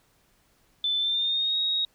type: tone with pitch glide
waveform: sine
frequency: 3520 to 3773 Hz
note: A7 to A#7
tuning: 0 to +20 cents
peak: -23 dBFS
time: 0.84-1.85 s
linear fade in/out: 2 ms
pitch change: +120 cents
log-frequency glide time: 0.98-1.57 s
effects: pink hiss -65 dBFS RMS until 1.94 s